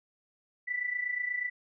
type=tone with amplitude modulation; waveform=sine; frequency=1975.5 Hz; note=B6; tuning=in tune; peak=-27 dBFS; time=0.67-1.5 s; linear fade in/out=20 ms; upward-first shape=sine; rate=28.3 Hz; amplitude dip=70%; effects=none